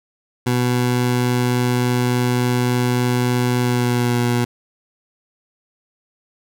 20% pulse tone with pitch glide, 123.47 to 120.93 Hz, B2 to B2, 0 to -36 cents, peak -11 dBFS, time 0.46-4.45 s, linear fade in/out 10 ms, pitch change -36 cents, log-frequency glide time 3.58-4.18 s, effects none

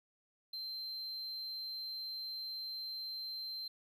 triangle tone, 4122 Hz, C8, 27 cents flat, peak -39 dBFS, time 0.53-3.68 s, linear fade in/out 5 ms, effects none

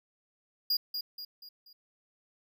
square tone with echo, 4849 Hz, D#8, 45 cents flat, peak -26 dBFS, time 0.7-0.77 s, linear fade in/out 5 ms, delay 240 ms, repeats 4, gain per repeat -7 dB, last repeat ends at 1.73 s, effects none

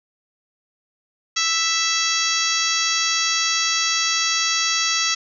harmonic tone with a mistuned harmonic, 659.3 Hz, E5, in tune, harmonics 2 / 3 / 4 / 5 / 6 / 7 / 8 / 9 / 10, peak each -27 / -27 / -27 / -27 / -27 / -27 / -27 / -27 / -27 dBFS, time 1.36-5.15 s, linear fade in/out 10 ms, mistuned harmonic 8, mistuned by +65 cents, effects none

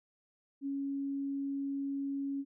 sine tone, 277.2 Hz, C#4, in tune, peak -33 dBFS, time 0.61-2.45 s, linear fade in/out 50 ms, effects none

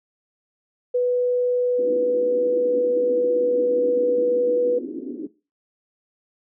sine tone with pitch glide, 493.9 to 489.9 Hz, B4 to B4, 0 to -14 cents, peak -17 dBFS, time 0.94-4.79 s, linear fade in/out 10 ms, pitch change -14 cents, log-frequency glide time 1.57-4.35 s
white band-pass noise, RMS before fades -31 dBFS, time 1.78-5.27 s, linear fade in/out 5 ms, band 260 to 360 Hz, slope 48 dB/octave
effects noise-tail reverb RT60 0.3 s tail -18 dB re dry

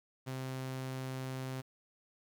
sawtooth tone, 130.81 Hz, C3, in tune, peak -34 dBFS, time 0.26-1.62 s, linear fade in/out 20 ms, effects 11-bit

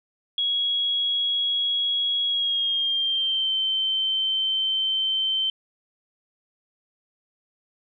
sine tone with pitch glide, 3322 to 3100 Hz, G#7 to G7, 0 to -20 cents, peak -21 dBFS, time 0.38-5.5 s, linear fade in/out 2 ms, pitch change -120 cents, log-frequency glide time 2.26-3.53 s, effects none

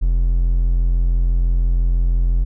triangle tone, 43 Hz, F1, 26 cents flat, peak -11 dBFS, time 0.01-2.45 s, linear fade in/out 20 ms, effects none

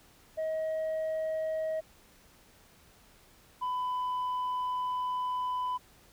sine tone pair in turn, 634 / 1000.6 Hz, D#5 / B5, +32 / +22 cents, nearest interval minor sixth, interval 790 cents, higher second, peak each -27 dBFS, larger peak neither, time 0.37-1.81 / 3.61-5.78 s, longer second, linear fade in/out 20 ms, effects tanh soft clip ceiling -29 dBFS + pink hiss -60 dBFS RMS until 6.12 s

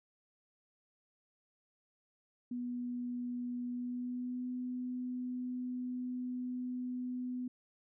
sine tone with pitch glide, 244.8 to 250.1 Hz, B3 to B3, -15 to +22 cents, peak -36 dBFS, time 2.51-7.48 s, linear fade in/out 5 ms, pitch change +37 cents, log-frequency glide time 3.7-4.49 s, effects none

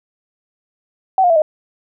sine tone with pitch steps, 760 / 709.1 / 661.6 / 617.3 Hz, F#5 / F5 / E5 / D#5, +46 / +26 / +6 / -14 cents, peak -9 dBFS, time 1.18-1.42 s, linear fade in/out 2 ms, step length 60 ms, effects none

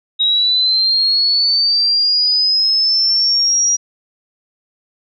sine linear sweep, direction up, 3803 to 5750 Hz, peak -11 dBFS, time 0.19-3.77 s, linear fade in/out 20 ms, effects none

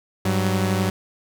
sawtooth tone pair together, 99.4 / 187.24 Hz, G2 / F#3, +25 / +21 cents, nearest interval major seventh, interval 1096 cents, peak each -18 dBFS, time 0.25-0.9 s, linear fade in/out 5 ms, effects none

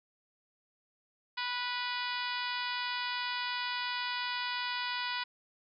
harmonic tone, 491.4 Hz, B4, 9 cents flat, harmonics 2 / 3 / 4 / 5 / 6 / 7 / 8 / 9 / 10, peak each -38 / -40 / -41 / -42 / -43 / -43 / -44 / -45 / -45 dBFS, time 1.37-5.24 s, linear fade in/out 10 ms, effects none

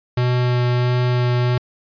square tone with vibrato, 123.47 Hz, B2, in tune, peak -16 dBFS, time 0.17-1.58 s, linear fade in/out 5 ms, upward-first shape sine, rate 1.5 Hz, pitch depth 9 cents each way, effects resampled to 11025 Hz

